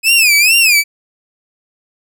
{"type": "tone with vibrato", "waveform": "sawtooth", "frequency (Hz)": 2522, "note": "D#7", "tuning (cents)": 23, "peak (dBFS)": -4, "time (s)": [0.03, 0.84], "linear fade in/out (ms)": 50, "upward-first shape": "sine", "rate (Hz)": 2.3, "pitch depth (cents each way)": 170, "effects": []}